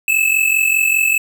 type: tone pair together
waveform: square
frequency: 2592 / 2637 Hz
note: E7 / E7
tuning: -30 / 0 cents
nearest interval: unison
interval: 30 cents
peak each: -16 dBFS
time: 0.08-1.18 s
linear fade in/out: 2 ms
effects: none